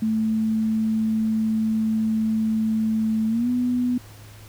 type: tone with pitch glide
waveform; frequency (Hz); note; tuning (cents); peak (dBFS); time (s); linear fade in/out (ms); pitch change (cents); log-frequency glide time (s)
sine; 220 to 246.9; A3 to B3; 0 to 0; -19; 0.02-3.98; 5; +200; 3.28-3.49
effects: added 105 Hz sine -43 dBFS peak until 4.48 s + pink hiss -48 dBFS RMS until 4.48 s